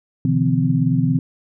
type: tone cluster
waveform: sine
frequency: 126.5 / 150.7 / 168.3 / 256.5 Hz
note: B2 / D3 / E3 / C4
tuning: +42 / +45 / +36 / -34 cents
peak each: -20 dBFS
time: 0.25-1.19 s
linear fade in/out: 2 ms
effects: none